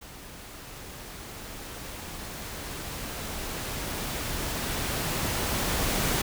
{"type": "noise with level ramp", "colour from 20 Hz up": "pink", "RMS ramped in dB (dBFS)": [-45, -26], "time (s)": [0.01, 6.22], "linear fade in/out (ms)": 10, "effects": []}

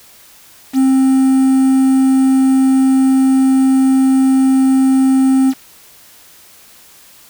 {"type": "tone with quantisation", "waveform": "triangle", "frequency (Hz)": 264.6, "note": "C4", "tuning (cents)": 20, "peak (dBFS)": -6, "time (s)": [0.73, 5.54], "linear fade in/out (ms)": 50, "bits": 5, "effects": ["white hiss -43 dBFS RMS until 7.29 s"]}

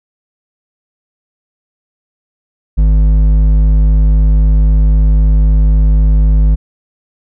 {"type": "tone with hard clipping", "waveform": "sine", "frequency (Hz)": 51.91, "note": "G#1", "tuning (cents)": 0, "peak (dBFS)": -7, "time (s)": [2.77, 6.56], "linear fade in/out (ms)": 20, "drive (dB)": 7, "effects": []}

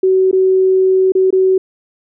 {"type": "tone with dropouts", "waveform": "sine", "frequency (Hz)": 376.9, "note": "F#4", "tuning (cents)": 32, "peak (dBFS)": -8, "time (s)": [0.03, 1.58], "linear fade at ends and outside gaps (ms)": 5, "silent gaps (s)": [[0.313, 0.328], [1.121, 1.151], [1.306, 1.326]], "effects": []}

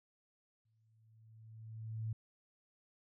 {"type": "tone with exponential growth", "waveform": "sine", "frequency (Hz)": 110.9, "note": "A2", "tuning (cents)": 14, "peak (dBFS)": -35, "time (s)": [0.65, 2.13], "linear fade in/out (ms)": 5, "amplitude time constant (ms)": 320, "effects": []}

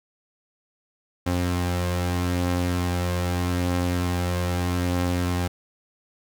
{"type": "tone pair together", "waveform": "sawtooth", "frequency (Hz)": [88.9, 265.9], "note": ["F2", "C4"], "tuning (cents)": [31, 28], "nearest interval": "octave + perfect fifth", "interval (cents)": 1897, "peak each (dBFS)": [-19, -26], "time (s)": [1.26, 5.48], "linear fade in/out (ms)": 10, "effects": []}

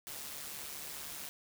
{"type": "noise with amplitude modulation", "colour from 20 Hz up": "white", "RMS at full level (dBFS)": -42, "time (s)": [0.07, 1.29], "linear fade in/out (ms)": 0, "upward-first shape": "sine", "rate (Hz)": 145, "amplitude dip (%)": 50, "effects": []}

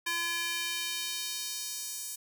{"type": "tone with high-pass filter sweep", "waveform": "square", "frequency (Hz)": 340.6, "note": "F4", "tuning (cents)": -43, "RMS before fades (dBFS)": -35, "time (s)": [0.06, 2.16], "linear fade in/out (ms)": 10, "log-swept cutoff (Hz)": [1600, 7600], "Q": 1.2, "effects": []}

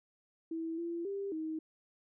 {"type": "tone with pitch steps", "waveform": "sine", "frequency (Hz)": [326.7, 339.3, 396.8, 316.2], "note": ["E4", "F4", "G4", "D#4"], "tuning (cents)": [-15, -50, 21, 28], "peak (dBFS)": -35, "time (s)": [0.51, 1.59], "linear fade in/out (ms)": 5, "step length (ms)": 270, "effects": []}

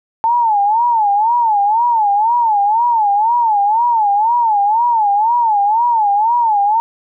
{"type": "tone with vibrato", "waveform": "sine", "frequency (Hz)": 880, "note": "A5", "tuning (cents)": 0, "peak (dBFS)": -10, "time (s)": [0.24, 6.8], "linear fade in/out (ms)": 0, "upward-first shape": "sine", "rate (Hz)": 2, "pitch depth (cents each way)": 160, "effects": []}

